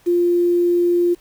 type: tone with quantisation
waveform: sine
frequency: 349.2 Hz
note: F4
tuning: in tune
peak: -13 dBFS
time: 0.06-1.15 s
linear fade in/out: 20 ms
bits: 7
effects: pink hiss -54 dBFS RMS until 1.2 s